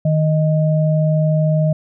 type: tone pair together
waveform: sine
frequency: 155.56 / 622.2 Hz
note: D#3 / D#5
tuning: 0 / 0 cents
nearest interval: 2 octaves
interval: 2400 cents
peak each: -13 / -20 dBFS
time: 0.05-1.73 s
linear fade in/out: 5 ms
effects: none